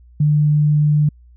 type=tone; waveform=sine; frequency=149.4 Hz; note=D3; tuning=30 cents sharp; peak=-11 dBFS; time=0.2-1.09 s; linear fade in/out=5 ms; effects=added 60 Hz sine -43 dBFS peak until 1.36 s